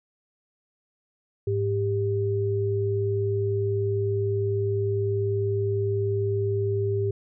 sine tone pair together, 104.89 / 396 Hz, G#2 / G4, +18 / +18 cents, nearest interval octave + major seventh, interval 2300 cents, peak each -25 dBFS, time 1.47-7.11 s, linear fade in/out 5 ms, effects none

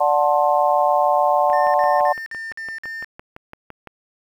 sine chord, D dominant seventh, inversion none, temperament just, 587.3 / 734.2 / 881 / 1057.2 Hz, D5 / F#5 / A5 / C6, 0 / -14 / +2 / +18 cents, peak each -19 / -18 / -20 / -22 dBFS, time 0-2.13 s, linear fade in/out 10 ms
click train, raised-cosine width 0.5 ms, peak -21 dBFS, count 15, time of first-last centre 1.5-3.873 s, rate 5.9 Hz
triangle tone bursts, 1800 Hz, A6, 39 cents sharp, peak -26 dBFS, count 6, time 1.53-3.045 s, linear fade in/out 0 ms, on 210 ms, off 51 ms
effects 8-bit

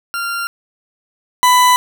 40% pulse tone pair in turn, 1387 / 995.9 Hz, F6 / B5, -12 / +14 cents, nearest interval tritone, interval 574 cents, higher first, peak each -18 / -7 dBFS, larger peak second, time 0.14-0.47 / 1.43-1.76 s, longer neither, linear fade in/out 0 ms, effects none

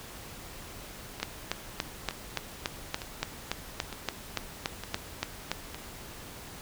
two click trains, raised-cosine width 0.2 ms, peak -11 / -20 dBFS, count 16 / 6, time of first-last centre 1.23-5.516 / 1.2-5.745 s, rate 3.5 / 1.1 Hz, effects pink hiss -45 dBFS RMS until 6.61 s

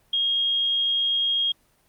sine tone, 3256 Hz, G#7, 35 cents flat, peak -20 dBFS, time 0.13-1.52 s, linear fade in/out 5 ms, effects pink hiss -63 dBFS RMS until 1.88 s + Opus 32 kbps

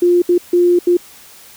sine tone bursts at uneven times, 351.9 Hz, F4, 13 cents sharp, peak -8 dBFS, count 4, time 0.02-0.22 / 0.29-0.38 / 0.53-0.79 / 0.87-0.97 s, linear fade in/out 5 ms, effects white hiss -41 dBFS RMS until 1.56 s

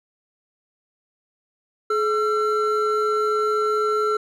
triangle tone pair together, 425.6 / 1352 Hz, G#4 / E6, +42 / +43 cents, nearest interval octave + minor sixth, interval 2001 cents, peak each -19 / -20 dBFS, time 1.9-4.17 s, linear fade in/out 5 ms, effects none

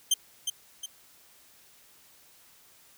20% pulse tone with echo, 3146 Hz, G7, 6 cents sharp, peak -15 dBFS, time 0.11-0.14 s, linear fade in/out 5 ms, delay 360 ms, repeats 2, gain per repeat -7 dB, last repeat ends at 0.86 s, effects white hiss -58 dBFS RMS until 2.97 s

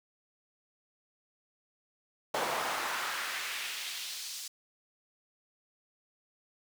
brown noise with high-pass filter sweep, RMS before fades -36 dBFS, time 2.34-4.48 s, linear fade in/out 5 ms, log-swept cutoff 670 to 5500 Hz, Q 1.3, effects none

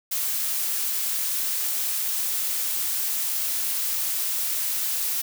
blue noise, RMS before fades -26 dBFS, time 0.11-5.22 s, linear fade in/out 10 ms, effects none

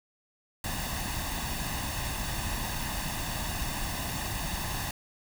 pink noise with comb filter, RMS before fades -33 dBFS, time 0.64-4.91 s, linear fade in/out 2 ms, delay 1.1 ms, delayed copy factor +0.65, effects none

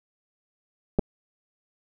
clicks, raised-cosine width 2 ms, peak -9 dBFS, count 2, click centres 0.988 / 0.993 s, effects none

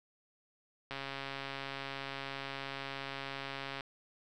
click train, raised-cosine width 0.3 ms, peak -24 dBFS, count 398, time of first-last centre 0.91-3.808 s, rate 137 Hz, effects none

